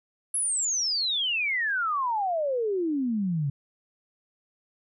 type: exponential sweep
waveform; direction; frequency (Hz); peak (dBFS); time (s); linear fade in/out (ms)
sine; down; 11000 to 135; -24; 0.34-3.5; 5
effects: none